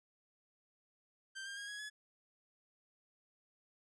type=tone with pitch steps; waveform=sawtooth; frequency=1568 / 1600 / 1632.7 / 1666 / 1700.1 Hz; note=G6 / G6 / G#6 / G#6 / G#6; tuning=0 / +35 / -30 / +5 / +40 cents; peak=-40 dBFS; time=1.35-1.9 s; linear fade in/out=20 ms; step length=110 ms; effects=resampled to 22050 Hz